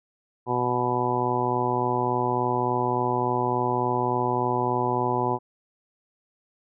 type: harmonic tone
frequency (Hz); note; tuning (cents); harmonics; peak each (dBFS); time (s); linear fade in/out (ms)
123.47; B2; 0; 1 / 2 / 3 / 4 / 5 / 6 / 7 / 8; -31 / -32 / -28 / -33 / -35 / -31 / -28 / -28; 0.46-5.39; 50
effects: none